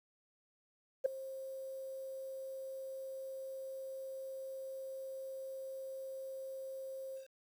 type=tone with ADSR envelope; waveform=sine; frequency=532 Hz; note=C5; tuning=29 cents sharp; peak=-23 dBFS; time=1.04-7.28 s; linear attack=18 ms; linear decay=5 ms; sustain=-19 dB; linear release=120 ms; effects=tanh soft clip ceiling -22 dBFS + 10-bit